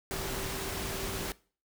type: tone in noise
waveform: sine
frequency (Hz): 386.9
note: G4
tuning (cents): -23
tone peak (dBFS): -42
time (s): 0.11-1.32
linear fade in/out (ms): 0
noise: pink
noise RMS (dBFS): -36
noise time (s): 0.11-1.32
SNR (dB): -9
effects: noise-tail reverb RT60 0.4 s tail -21 dB re dry